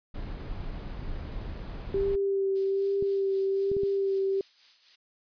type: noise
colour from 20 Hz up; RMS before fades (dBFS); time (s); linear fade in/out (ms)
brown; -36; 0.14-2.16; 10
type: tone with vibrato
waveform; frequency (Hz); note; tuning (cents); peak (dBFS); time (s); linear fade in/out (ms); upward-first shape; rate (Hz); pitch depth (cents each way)
sine; 392; G4; 0; -24; 1.94-4.41; 2; sine; 1.2; 19
type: clicks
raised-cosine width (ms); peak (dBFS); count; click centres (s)
3; -24; 5; 1.942 / 3.025 / 3.716 / 3.767 / 3.834
type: noise with tremolo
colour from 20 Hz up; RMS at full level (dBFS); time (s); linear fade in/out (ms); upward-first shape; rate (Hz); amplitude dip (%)
violet; -41; 2.55-4.96; 10; sine; 3.9; 55
effects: resampled to 11025 Hz